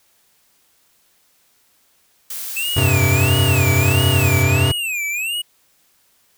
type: noise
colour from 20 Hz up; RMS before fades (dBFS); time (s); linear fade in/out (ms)
blue; -28; 2.3-4.43; 5
type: tone with vibrato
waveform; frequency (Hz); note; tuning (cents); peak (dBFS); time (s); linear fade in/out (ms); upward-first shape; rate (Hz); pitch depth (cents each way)
square; 2587; E7; -33; -21; 2.56-5.42; 10; sine; 1.5; 200
type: chord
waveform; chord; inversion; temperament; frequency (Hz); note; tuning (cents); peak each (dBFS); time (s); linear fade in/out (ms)
square; F suspended second; none; equal; 87.31 / 98 / 130.81; F2 / G2 / C3; 0 / 0 / 0; -22 / -18 / -18; 2.76-4.72; 10
effects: white hiss -59 dBFS RMS until 6.37 s